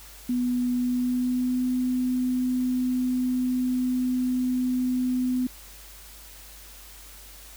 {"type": "tone with pitch glide", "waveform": "sine", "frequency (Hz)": [246.9, 252.4], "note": ["B3", "B3"], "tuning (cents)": [0, 38], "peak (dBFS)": -22, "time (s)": [0.29, 5.47], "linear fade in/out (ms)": 5, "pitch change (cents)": 38, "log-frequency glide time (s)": [0.76, 1.67], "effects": ["added 50 Hz sine -48 dBFS peak until 7.56 s", "white hiss -47 dBFS RMS until 7.56 s"]}